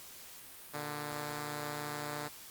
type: tone pair together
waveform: 5% pulse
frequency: 117.8 / 147.78 Hz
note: A#2 / D3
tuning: +19 / +11 cents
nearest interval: major third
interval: 392 cents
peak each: -36 / -27 dBFS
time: 0.73-2.29 s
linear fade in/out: 20 ms
effects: white hiss -51 dBFS RMS until 2.5 s + Opus 48 kbps